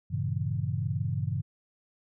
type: chord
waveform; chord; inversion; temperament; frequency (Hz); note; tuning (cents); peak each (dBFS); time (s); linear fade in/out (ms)
sine; G diminished seventh; none; equal; 98 / 116.54 / 138.59 / 164.81; G2 / Bb2 / Db3 / Fb3; 0 / 0 / 0 / 0; -32 / -33 / -32 / -36; 0.1-1.42; 20
effects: none